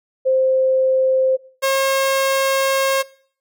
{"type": "tone pair in turn", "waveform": ["sine", "sawtooth"], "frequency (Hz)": [523.3, 539.3], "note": ["C5", "C#5"], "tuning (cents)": [0, -48], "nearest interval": "minor second", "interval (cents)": 52, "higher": "second", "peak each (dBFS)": [-13, -11], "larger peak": "second", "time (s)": [[0.25, 1.37], [1.62, 3.03]], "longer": "second", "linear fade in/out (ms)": 20, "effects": ["noise-tail reverb RT60 0.5 s tail -21 dB re dry"]}